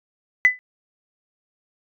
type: tone with exponential decay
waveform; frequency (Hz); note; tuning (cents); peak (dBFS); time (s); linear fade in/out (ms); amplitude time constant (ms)
sine; 2003; B6; +24; -6; 0.45-0.59; 0; 29
effects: tanh soft clip ceiling -3 dBFS